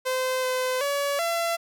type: tone with pitch steps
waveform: sawtooth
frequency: 515 / 511 / 567 / 676 Hz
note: C5 / C5 / C#5 / E5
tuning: -28 / -41 / +39 / +43 cents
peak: -20 dBFS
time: 0.05-1.57 s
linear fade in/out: 20 ms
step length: 380 ms
effects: none